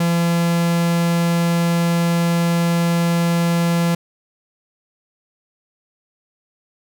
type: tone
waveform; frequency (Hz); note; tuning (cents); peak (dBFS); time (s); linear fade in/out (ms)
45% pulse; 170; F3; -46; -15; 0-3.95; 5
effects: none